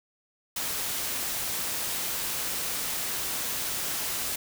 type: noise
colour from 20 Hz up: white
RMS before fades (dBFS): -31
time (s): 0.56-4.36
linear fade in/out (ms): 5
effects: none